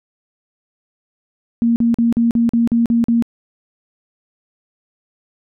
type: tone bursts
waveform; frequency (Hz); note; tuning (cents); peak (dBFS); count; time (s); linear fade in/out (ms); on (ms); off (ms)
sine; 233.1; A#3; 0; -11; 9; 1.62-3.224; 0; 140; 43
effects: none